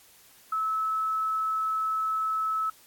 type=tone; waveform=sine; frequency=1300 Hz; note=E6; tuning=24 cents flat; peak=-25 dBFS; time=0.52-2.7 s; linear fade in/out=5 ms; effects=white hiss -56 dBFS RMS until 2.86 s + AAC 64 kbps